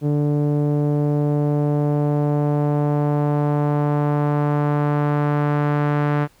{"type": "tone with low-pass filter sweep", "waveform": "sawtooth", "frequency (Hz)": 146.83, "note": "D3", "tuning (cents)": 0, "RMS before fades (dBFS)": -19, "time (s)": [0.01, 6.28], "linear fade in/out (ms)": 50, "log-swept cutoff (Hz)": [420, 1600], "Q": 1.2, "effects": ["pink hiss -56 dBFS RMS until 6.4 s"]}